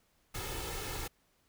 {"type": "noise with comb filter", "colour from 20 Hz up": "pink", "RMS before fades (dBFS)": -39, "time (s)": [0.34, 1.08], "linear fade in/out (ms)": 10, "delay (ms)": 2.3, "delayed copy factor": 0.65, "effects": ["pink hiss -72 dBFS RMS until 1.48 s"]}